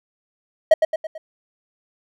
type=tone with echo; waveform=triangle; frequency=634 Hz; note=D#5; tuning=32 cents sharp; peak=-5 dBFS; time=0.71-0.74 s; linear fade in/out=5 ms; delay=110 ms; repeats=4; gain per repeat=-6 dB; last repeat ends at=1.18 s; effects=none